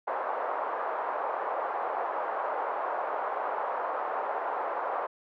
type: band-pass noise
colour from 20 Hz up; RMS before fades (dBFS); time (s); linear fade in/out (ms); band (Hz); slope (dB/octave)
white; -32; 0.07-5.07; 10; 510 to 1100; 24
effects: none